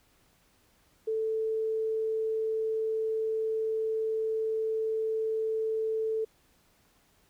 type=tone; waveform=sine; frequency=441.2 Hz; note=A4; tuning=5 cents sharp; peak=-27 dBFS; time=1.07-6.25 s; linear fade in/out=10 ms; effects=pink hiss -66 dBFS RMS until 7.29 s